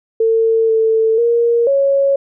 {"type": "tone with pitch steps", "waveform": "sine", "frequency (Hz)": [449.8, 444.9, 469.4, 553], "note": ["A4", "A4", "A#4", "C#5"], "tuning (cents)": [38, 19, 12, -4], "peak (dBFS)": -10, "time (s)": [0.2, 2.16], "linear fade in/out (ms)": 5, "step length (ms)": 490, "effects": []}